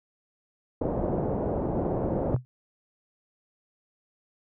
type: low-pass noise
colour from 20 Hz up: white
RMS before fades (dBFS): -28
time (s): 0.81-2.35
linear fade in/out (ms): 5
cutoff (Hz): 630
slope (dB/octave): 24
type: clicks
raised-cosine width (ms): 1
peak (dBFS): -26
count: 2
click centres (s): 2.325 / 2.363
type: tone with exponential decay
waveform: sine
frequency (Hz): 125.7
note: B2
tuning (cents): +31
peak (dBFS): -16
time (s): 2.34-2.45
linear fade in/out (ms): 0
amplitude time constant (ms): 23
effects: none